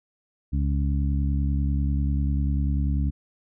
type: harmonic tone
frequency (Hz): 70.2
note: C#2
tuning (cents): +22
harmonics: 1 / 2 / 3 / 4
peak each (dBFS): -22 / -28 / -32 / -34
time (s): 0.52-3.11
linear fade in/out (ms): 20
effects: none

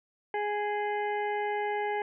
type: harmonic tone with a mistuned harmonic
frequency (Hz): 415.3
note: G#4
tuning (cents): 0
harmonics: 1 / 2 / 4 / 5 / 6 / 7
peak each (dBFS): -32 / -31 / -40 / -39 / -51 / -52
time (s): 0.34-2.02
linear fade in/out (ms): 2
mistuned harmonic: 7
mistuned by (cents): +49
effects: none

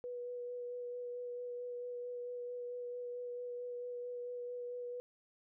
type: tone with vibrato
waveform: sine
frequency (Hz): 488.7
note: B4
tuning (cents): -18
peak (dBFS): -40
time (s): 0.04-5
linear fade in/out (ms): 0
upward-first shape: sine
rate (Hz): 4.5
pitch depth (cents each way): 12
effects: none

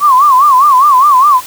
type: tone with vibrato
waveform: sine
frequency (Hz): 1098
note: C#6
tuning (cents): -17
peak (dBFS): -3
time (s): 0-1.41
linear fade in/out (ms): 50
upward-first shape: sine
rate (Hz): 4.9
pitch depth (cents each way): 160
effects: white hiss -29 dBFS RMS until 1.46 s

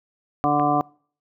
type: harmonic tone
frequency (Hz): 146.6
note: D3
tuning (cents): -3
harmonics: 1 / 2 / 3 / 4 / 5 / 7 / 8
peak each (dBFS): -29 / -23 / -32 / -29 / -20 / -28 / -25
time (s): 0.44-0.81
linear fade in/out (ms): 0
type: click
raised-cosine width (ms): 0.5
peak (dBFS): -20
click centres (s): 0.597
effects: noise-tail reverb RT60 0.5 s tail -26 dB re dry

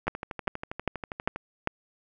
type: two click trains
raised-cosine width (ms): 0.5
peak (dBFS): -19 / -10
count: 17 / 5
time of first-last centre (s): 0.07-1.36 / 0.08-1.674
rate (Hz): 12.4 / 2.51
effects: none

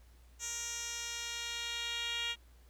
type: tone with band-pass filter sweep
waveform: 10% pulse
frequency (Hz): 469.9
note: A#4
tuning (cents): +14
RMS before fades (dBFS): -39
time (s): 0.39-2.36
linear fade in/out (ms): 50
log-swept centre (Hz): 6400 to 3300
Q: 2.9
effects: added 60 Hz sine -57 dBFS peak until 2.69 s + pink hiss -68 dBFS RMS until 2.69 s

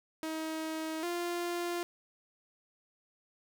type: tone pair in turn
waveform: sawtooth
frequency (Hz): 317.5 / 347.8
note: D#4 / F4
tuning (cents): +35 / -7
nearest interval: major second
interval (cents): 158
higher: second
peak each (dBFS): -31 / -29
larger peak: second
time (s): 0.23-1.03 / 1.03-1.83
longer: neither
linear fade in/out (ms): 0
effects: none

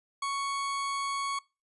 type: tone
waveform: 40% pulse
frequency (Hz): 1111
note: C#6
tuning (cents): +4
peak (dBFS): -29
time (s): 0.22-1.39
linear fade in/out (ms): 5
effects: noise-tail reverb RT60 0.3 s tail -24 dB re dry + resampled to 24000 Hz

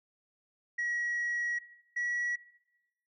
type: tone pair in turn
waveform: sine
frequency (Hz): 1913 / 1929.6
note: A#6 / B6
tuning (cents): +44 / -41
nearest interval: unison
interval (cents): 15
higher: second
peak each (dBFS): -28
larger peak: neither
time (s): 0.78-1.59 / 1.96-2.36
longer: first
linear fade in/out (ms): 10
effects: noise-tail reverb RT60 0.9 s tail -18 dB re dry + tanh soft clip ceiling -28 dBFS

